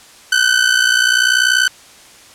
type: ring-modulated tone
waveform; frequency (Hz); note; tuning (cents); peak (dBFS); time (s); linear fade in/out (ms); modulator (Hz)
sawtooth; 1514; F#6; +39; -4; 0.32-1.68; 0; 30.2
effects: white hiss -42 dBFS RMS until 2.34 s + low-pass 9000 Hz 12 dB/octave